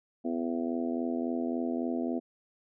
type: harmonic tone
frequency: 83.6 Hz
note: E2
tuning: 25 cents sharp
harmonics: 3 / 4 / 5 / 6 / 7 / 8 / 9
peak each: -31 / -35 / -40 / -42 / -49 / -39 / -50 dBFS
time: 0.24-2.2 s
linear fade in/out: 20 ms
effects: none